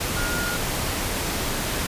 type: tone in noise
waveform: sine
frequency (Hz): 1423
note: F6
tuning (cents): +32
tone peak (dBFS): -28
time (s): 0.16-0.57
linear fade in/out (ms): 10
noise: pink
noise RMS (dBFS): -26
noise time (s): 0-1.87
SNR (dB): -5
effects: resampled to 32000 Hz